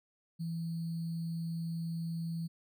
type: tone with sample-and-hold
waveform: sine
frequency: 165.8 Hz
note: E3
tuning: 10 cents sharp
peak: -34 dBFS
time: 0.39-2.48 s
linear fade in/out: 20 ms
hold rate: 4410 Hz
effects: none